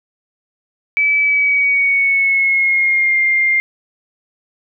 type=tone with pitch glide; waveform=sine; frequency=2300 to 2109 Hz; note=D7 to C7; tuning=-37 to +13 cents; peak=-11 dBFS; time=0.97-3.6 s; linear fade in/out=0 ms; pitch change=-150 cents; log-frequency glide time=1.2-3.19 s; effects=none